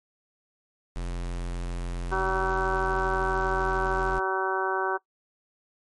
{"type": "tone", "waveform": "square", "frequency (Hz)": 43.65, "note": "F1", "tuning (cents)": 0, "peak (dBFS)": -30, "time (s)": [0.96, 4.19], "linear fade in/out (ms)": 0}
{"type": "harmonic tone", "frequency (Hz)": 190, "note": "F#3", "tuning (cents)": 46, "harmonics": [2, 3, 4, 5, 6, 7, 8], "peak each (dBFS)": [-29, -37, -32, -30, -32, -36, -31], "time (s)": [2.11, 4.98], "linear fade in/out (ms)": 20}
{"effects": ["noise-tail reverb RT60 0.1 s tail -20 dB re dry", "MP3 48 kbps"]}